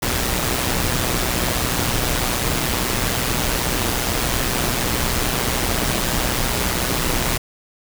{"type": "noise with amplitude modulation", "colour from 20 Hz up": "pink", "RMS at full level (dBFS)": -18, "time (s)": [0.02, 7.38], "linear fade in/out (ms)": 10, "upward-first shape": "sine", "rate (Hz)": 123, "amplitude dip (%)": 60, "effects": []}